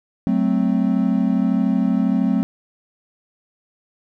triangle chord, F# diminished, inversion none, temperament equal with one note detuned, 187.15 / 220 / 261.6 Hz, F#3 / A3 / C4, +20 / 0 / 0 cents, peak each -18 dBFS, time 0.27-2.43 s, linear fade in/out 0 ms, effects none

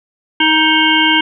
harmonic tone, 313.6 Hz, D#4, 14 cents sharp, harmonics 1 / 3 / 5 / 7 / 9 / 10, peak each -16 / -16 / -16 / -16 / -16 / -16 dBFS, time 0.4-1.21 s, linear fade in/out 5 ms, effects none

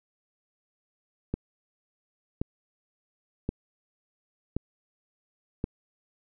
click train, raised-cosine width 3 ms, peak -15 dBFS, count 5, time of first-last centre 1.34-5.641 s, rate 0.93 Hz, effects none

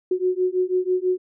sine beating tone pair, 364 / 370.1 Hz, F#4 / F#4, -28 / 0 cents, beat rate 6.1 Hz, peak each -22 dBFS, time 0.11-1.18 s, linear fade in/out 5 ms, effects none

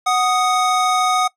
square tone pair together, 740 / 1244.5 Hz, F#5 / D#6, 0 / 0 cents, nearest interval major sixth, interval 900 cents, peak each -18 dBFS, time 0.06-1.28 s, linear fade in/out 10 ms, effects noise-tail reverb RT60 0.1 s tail -20 dB re dry + low-pass 9000 Hz 12 dB/octave

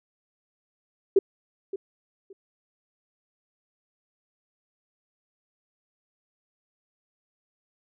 sine tone with echo, 389.9 Hz, G4, 9 cents flat, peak -13 dBFS, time 1.16-1.19 s, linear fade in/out 5 ms, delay 570 ms, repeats 2, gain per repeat -15 dB, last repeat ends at 2.33 s, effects none

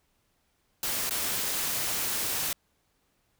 white noise with dropouts, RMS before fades -30 dBFS, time 0.83-2.53 s, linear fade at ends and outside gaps 2 ms, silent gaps 1.095-1.108 s, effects pink hiss -72 dBFS RMS until 3.39 s

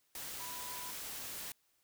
sine tone in noise, 987.8 Hz, B5, in tune, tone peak -48 dBFS, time 0.4-0.91 s, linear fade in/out 2 ms, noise white, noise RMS -44 dBFS, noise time 0.15-1.52 s, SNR -7 dB, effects white hiss -75 dBFS RMS until 1.83 s

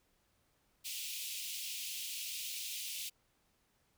pink high-pass noise, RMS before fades -42 dBFS, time 0.84-3.1 s, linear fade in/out 20 ms, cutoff 2500 Hz, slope 48 dB/octave, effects pink hiss -75 dBFS RMS until 3.97 s

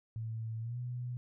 sine tone with pitch glide, 112.2 to 123.06 Hz, A2 to B2, +34 to -6 cents, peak -36 dBFS, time 0.16-1.17 s, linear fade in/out 0 ms, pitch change +160 cents, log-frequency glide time 0.6-0.78 s, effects none

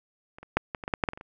clicks, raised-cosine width 0.5 ms, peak -29 / -29 / -6 / -16 / -22 / -17 / -9 / -8 / -11 / -23 / -28 / -27 dBFS, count 12, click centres 0.385 / 0.43 / 0.57 / 0.748 / 0.838 / 0.879 / 0.938 / 1.038 / 1.088 / 1.134 / 1.175 / 1.211 s, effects none

